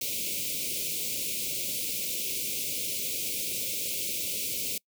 white band-stop noise, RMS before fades -32 dBFS, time 0.01-4.78 s, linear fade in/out 5 ms, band 590 to 2200 Hz, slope 96 dB/octave, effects noise-tail reverb RT60 0.1 s tail -25 dB re dry + high-pass 100 Hz 12 dB/octave

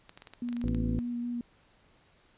clicks, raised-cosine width 0.2 ms, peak -29 dBFS, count 11, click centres 0.094 / 0.175 / 0.221 / 0.272 / 0.336 / 0.488 / 0.528 / 0.567 / 0.615 / 0.682 / 0.747 s
sine tone with vibrato, 240 Hz, B3, 49 cents flat, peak -31 dBFS, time 0.42-1.41 s, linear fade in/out 2 ms, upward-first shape square, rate 4.9 Hz, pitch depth 10 cents each way
harmonic tone, 55 Hz, A1, in tune, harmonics 1 / 2 / 3 / 4 / 5 / 6 / 7 / 9, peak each -32 / -34 / -36 / -41 / -39 / -44 / -49 / -46 dBFS, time 0.64-0.99 s, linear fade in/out 0 ms
effects pink hiss -64 dBFS RMS until 2.37 s + resampled to 8000 Hz

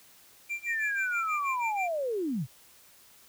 triangle tone with tremolo, 2366 Hz, D7, 12 cents sharp, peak -28 dBFS, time 0.49-1.89 s, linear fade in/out 20 ms, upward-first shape sine, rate 6.2 Hz, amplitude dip 95%
sine linear sweep, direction down, 1900 to 106.6 Hz, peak -28 dBFS, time 0.66-2.47 s, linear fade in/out 50 ms
effects white hiss -57 dBFS RMS until 3.28 s

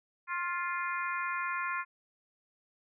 harmonic tone with a mistuned harmonic, 349.2 Hz, F4, in tune, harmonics 3 / 4 / 5 / 6 / 7, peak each -35 / -37 / -39 / -41 / -42 dBFS, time 0.27-1.85 s, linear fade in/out 50 ms, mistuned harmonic 3, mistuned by +23 cents, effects none

